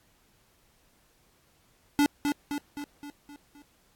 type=tone with echo; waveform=square; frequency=289.4 Hz; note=D4; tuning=25 cents flat; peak=-20 dBFS; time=1.99-2.06 s; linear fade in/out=0 ms; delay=260 ms; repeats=6; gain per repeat=-5 dB; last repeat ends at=3.62 s; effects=pink hiss -65 dBFS RMS until 3.95 s + AAC 64 kbps